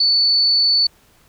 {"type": "tone", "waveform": "sine", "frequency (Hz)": 4477, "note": "C#8", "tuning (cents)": 16, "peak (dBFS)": -12, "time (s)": [0, 0.87], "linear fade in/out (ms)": 5, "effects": ["pink hiss -54 dBFS RMS until 1.28 s"]}